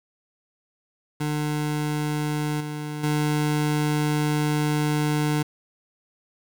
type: tone with level steps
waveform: 25% pulse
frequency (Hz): 150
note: D3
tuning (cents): +37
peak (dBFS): -20 / -26 / -17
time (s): 1.2-5.43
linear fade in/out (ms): 10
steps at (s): 2.6 / 3.03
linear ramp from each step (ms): 10
effects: 8-bit